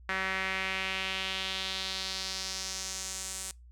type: tone with band-pass filter sweep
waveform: sawtooth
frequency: 190 Hz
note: F#3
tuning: 46 cents sharp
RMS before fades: -35 dBFS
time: 0.09-3.51 s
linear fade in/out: 0 ms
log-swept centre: 1800 to 8300 Hz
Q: 2.4
effects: noise-tail reverb RT60 0.2 s tail -23 dB re dry + added 60 Hz sine -50 dBFS peak until 3.71 s